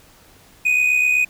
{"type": "tone with amplitude modulation", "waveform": "triangle", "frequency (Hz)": 2489, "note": "D#7", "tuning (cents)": 0, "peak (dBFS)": -10, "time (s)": [0.65, 1.25], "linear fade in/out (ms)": 10, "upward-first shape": "sine", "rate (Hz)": 67.9, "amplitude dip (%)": 55, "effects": ["pink hiss -50 dBFS RMS until 1.29 s"]}